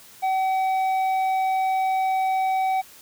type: tone with tanh clipping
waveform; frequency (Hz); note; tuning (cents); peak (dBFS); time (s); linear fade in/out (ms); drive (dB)
sine; 760; F#5; +46; -21; 0.22-2.82; 20; 7
effects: white hiss -48 dBFS RMS until 3.01 s